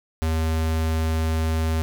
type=tone; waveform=square; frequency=80.2 Hz; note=E2; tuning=47 cents flat; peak=-21 dBFS; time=0.22-1.82 s; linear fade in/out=0 ms; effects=none

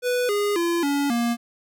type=tone with pitch steps; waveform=square; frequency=493.9 / 410.5 / 341.3 / 283.7 / 235.8 Hz; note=B4 / G#4 / F4 / C#4 / A#3; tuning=0 / -20 / -40 / +40 / +20 cents; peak=-21 dBFS; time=0.02-1.37 s; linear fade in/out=50 ms; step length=270 ms; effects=none

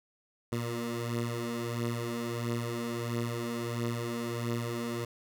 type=beating tone pair; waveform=15% pulse; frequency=116.9 / 118.4 Hz; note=A#2 / A#2; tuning=+5 / +27 cents; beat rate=1.5 Hz; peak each=-31 / -27 dBFS; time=0.52-5.05 s; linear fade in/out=5 ms; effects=none

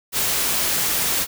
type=noise with amplitude modulation; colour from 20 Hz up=white; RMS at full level=-20 dBFS; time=0.12-1.27 s; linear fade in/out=50 ms; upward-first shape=sine; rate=281 Hz; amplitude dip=25%; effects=none

